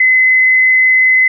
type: tone with frequency modulation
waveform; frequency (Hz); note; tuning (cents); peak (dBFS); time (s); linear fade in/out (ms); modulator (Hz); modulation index
sine; 2036; C7; -48; -6; 0-1.28; 5; 25.4; 0.39
effects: none